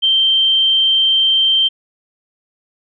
sine tone, 3136 Hz, G7, in tune, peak -10 dBFS, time 0.02-1.69 s, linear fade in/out 20 ms, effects none

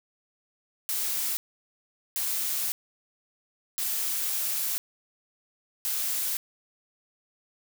blue noise bursts at uneven times, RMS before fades -29 dBFS, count 4, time 0.89-1.37 / 2.16-2.72 / 3.78-4.78 / 5.85-6.37 s, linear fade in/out 0 ms, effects none

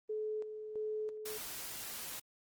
sine tone with tremolo, 429.8 Hz, A4, 41 cents flat, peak -35 dBFS, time 0.09-1.38 s, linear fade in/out 10 ms, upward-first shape square, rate 1.5 Hz, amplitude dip 55%
white noise, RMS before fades -44 dBFS, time 1.25-2.2 s, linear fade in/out 10 ms
effects Opus 24 kbps

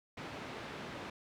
pink band-pass noise, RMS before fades -45 dBFS, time 0.17-1.1 s, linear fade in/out 5 ms, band 140 to 3000 Hz, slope 12 dB/octave, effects none

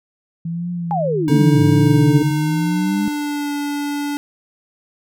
sine tone with vibrato, 164.81 Hz, E3, in tune, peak -21 dBFS, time 0.45-2.31 s, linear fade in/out 5 ms, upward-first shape triangle, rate 0.97 Hz, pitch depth 120 cents each way
sine exponential two-way sweep, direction down then up, 859 to 104 to 209.6 Hz, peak -17 dBFS, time 0.91-3.08 s, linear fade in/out 0 ms, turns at 1.63 s
square tone with pitch glide, 317 to 289 Hz, D#4 to D4, +32 to -28 cents, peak -21 dBFS, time 1.28-4.17 s, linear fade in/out 0 ms, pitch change -160 cents, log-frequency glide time 1.74-3.53 s
harmonic tone, 146.3 Hz, D3, 6 cents flat, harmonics 1 / 2 / 3, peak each -14 / -15 / -22 dBFS, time 1.29-2.23 s, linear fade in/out 10 ms
effects none

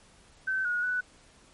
sine tone with pitch steps, 1536 / 1448 / 1486 Hz, G6 / F#6 / F#6, -36 / -38 / +7 cents, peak -26 dBFS, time 0.47-1.01 s, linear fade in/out 10 ms, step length 180 ms, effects pink hiss -58 dBFS RMS until 1.53 s + MP3 48 kbps

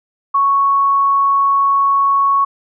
sine tone, 1108.7 Hz, C#6, in tune, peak -10 dBFS, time 0.34-2.45 s, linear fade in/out 10 ms, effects none

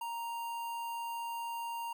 square tone with notch filter, 932.3 Hz, A#5, in tune, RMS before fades -39 dBFS, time 0.01-1.93 s, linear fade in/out 5 ms, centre 5400 Hz, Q 1.1, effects none

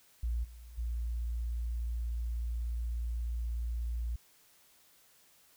sine tone with level steps, 58.27 Hz, A#1, in tune, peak -30 / -47 / -32 dBFS, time 0.23-4.16 s, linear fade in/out 5 ms, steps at 0.43 / 0.77 s, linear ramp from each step 20 ms, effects white hiss -64 dBFS RMS until 5.56 s

